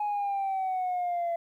sine exponential sweep, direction down, 839 to 676 Hz, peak -25 dBFS, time 0-1.36 s, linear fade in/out 5 ms, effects tanh soft clip ceiling -25 dBFS + 11-bit

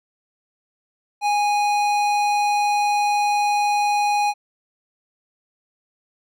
sine tone with tanh clipping, 826 Hz, G#5, 10 cents flat, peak -19 dBFS, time 1.21-4.34 s, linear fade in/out 50 ms, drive 17 dB, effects none

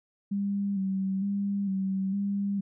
sine tone with vibrato, 196 Hz, G3, in tune, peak -26 dBFS, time 0.31-2.61 s, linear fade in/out 10 ms, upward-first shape square, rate 1.1 Hz, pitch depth 36 cents each way, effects none

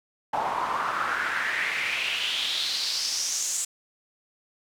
pink noise with band-pass filter sweep, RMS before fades -28 dBFS, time 0.33-3.65 s, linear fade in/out 5 ms, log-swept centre 830 to 7600 Hz, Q 4.3, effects none

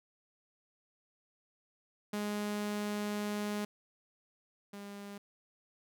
sawtooth tone pair in turn, 207.7 / 201.8 Hz, G#3 / G#3, 0 / -49 cents, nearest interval unison, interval 49 cents, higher first, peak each -30 / -40 dBFS, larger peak first, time 2.13-3.65 / 4.73-5.18 s, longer first, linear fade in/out 5 ms, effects none

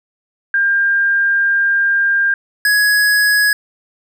sine / square tone pair in turn, 1600 / 1673.6 Hz, G6 / G#6, +35 / +13 cents, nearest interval minor second, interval 78 cents, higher second, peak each -11 dBFS, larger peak neither, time 0.54-2.34 / 2.65-3.53 s, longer first, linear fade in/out 2 ms, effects none

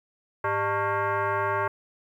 sine tone with frequency modulation, 104.1 Hz, G#2, 5 cents sharp, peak -23 dBFS, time 0.44-1.68 s, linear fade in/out 5 ms, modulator 501 Hz, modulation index 2.9, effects 10-bit

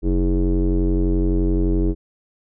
square tone with low-pass filter, 45.84 Hz, F#1, 15 cents flat, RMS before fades -18 dBFS, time 0.02-1.95 s, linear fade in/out 50 ms, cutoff 360 Hz, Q 7.6, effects none

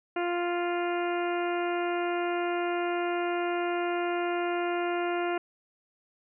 harmonic tone, 349.2 Hz, F4, in tune, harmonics 1 / 2 / 3 / 4 / 5 / 6 / 7 / 8, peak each -29 / -32 / -39 / -37 / -43 / -43 / -43 / -44 dBFS, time 0.16-5.38 s, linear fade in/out 5 ms, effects none

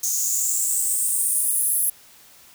blue noise with high-pass filter sweep, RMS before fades -22 dBFS, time 0.03-1.9 s, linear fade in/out 5 ms, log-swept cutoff 6400 to 11000 Hz, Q 7.5, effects white hiss -50 dBFS RMS until 2.54 s

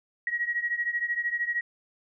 sine beating tone pair, 1900 / 1913 Hz, A#6 / A#6, +33 / +44 cents, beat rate 13 Hz, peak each -28 / -31 dBFS, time 0.27-1.61 s, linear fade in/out 2 ms, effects none

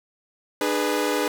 sawtooth chord, G# diminished, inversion second, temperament equal with one note detuned, 300.5 / 415.3 / 493.9 Hz, D4 / G#4 / B4, +40 / 0 / 0 cents, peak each -22 dBFS, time 0.61-1.28 s, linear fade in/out 2 ms, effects none

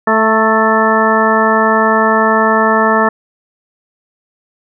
harmonic tone with a mistuned harmonic, 220 Hz, A3, in tune, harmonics 1 / 2 / 3 / 4 / 5 / 6 / 8, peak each -16 / -16 / -16 / -16 / -16 / -16 / -16 dBFS, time 0.07-3.09 s, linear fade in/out 5 ms, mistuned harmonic 4, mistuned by +21 cents, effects none

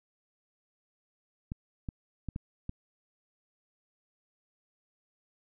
clicks, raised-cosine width 5 ms, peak -23 dBFS, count 5, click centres 1.519 / 1.888 / 2.287 / 2.361 / 2.694 s, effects none

